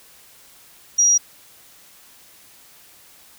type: tone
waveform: sine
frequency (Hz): 5740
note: F8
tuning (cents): +47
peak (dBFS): -12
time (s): 0.98-1.18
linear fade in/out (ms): 10
effects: white hiss -49 dBFS RMS until 3.38 s